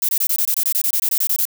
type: noise bursts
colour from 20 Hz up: violet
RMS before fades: -18 dBFS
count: 16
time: 0.02-1.453 s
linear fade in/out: 2 ms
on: 68 ms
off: 23 ms
effects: none